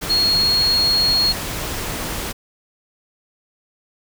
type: tone in noise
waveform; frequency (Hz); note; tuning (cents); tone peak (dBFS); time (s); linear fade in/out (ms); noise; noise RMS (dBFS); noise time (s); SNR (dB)
sine; 4300; C8; +47; -14; 0.09-1.33; 20; pink; -26; 0.01-2.33; +9
effects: none